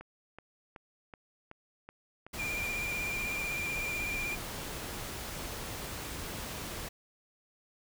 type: click train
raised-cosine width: 0.5 ms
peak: -31 dBFS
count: 8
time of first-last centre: 0.01-2.642 s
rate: 2.66 Hz
type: noise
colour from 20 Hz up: pink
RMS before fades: -40 dBFS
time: 2.33-6.89 s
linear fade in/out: 10 ms
type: tone with vibrato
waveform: triangle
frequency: 2389 Hz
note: D7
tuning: 29 cents sharp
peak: -32 dBFS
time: 2.38-4.36 s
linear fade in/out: 20 ms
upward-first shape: triangle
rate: 16 Hz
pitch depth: 38 cents each way
effects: none